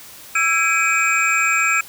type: tone cluster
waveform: sine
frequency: 1332 / 1635 / 2307 / 2518 / 7380 Hz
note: E6 / G#6 / D7 / D#7 / A#8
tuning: +18 / -28 / -31 / +20 / -18 cents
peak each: -20 / -23 / -20 / -20 / -25 dBFS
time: 0.35-1.81 s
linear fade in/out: 5 ms
effects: white hiss -40 dBFS RMS until 1.88 s